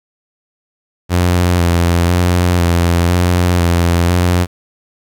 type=tone with vibrato; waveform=sawtooth; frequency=87.31 Hz; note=F2; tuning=in tune; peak=-6 dBFS; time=1.09-4.47 s; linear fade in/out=50 ms; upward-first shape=square; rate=1 Hz; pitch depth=26 cents each way; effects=8-bit